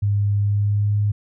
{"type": "tone with pitch glide", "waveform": "sine", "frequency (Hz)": [101.9, 103.56], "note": ["G#2", "G#2"], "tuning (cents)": [-32, -4], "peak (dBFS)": -16, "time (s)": [0.02, 1.12], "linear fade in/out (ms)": 10, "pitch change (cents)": 28, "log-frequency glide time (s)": [0.39, 0.97], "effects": []}